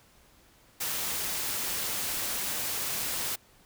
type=noise; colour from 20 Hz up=white; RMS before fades=-32 dBFS; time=0.8-3.36 s; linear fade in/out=10 ms; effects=pink hiss -60 dBFS RMS until 3.65 s